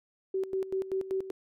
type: tone with tremolo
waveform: sine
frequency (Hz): 382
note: G4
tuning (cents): -45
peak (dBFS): -27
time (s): 0.34-1.31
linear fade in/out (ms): 5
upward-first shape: square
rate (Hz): 5.2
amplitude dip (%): 75
effects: none